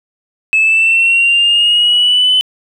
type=linear sweep; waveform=sine; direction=up; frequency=2596 to 3032 Hz; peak=-6 dBFS; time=0.53-2.41 s; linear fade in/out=0 ms; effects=tanh soft clip ceiling -4 dBFS + 8-bit